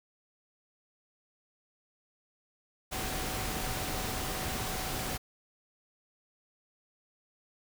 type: tone in noise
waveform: sine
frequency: 753 Hz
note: F#5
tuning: 30 cents sharp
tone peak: -43 dBFS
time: 2.91-5.18 s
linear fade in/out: 20 ms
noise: pink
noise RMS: -35 dBFS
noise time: 2.91-5.18 s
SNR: -11 dB
effects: none